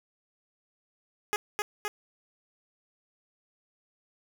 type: tone with echo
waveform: 10% pulse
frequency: 416.9 Hz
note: G#4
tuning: 7 cents sharp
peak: -18 dBFS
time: 1.33-1.36 s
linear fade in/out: 0 ms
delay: 260 ms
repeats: 2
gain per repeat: -2 dB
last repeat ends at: 1.88 s
effects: none